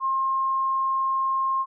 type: tone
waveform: sine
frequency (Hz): 1066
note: C6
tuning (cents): +32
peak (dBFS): -21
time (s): 0-1.66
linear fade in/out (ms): 50
effects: none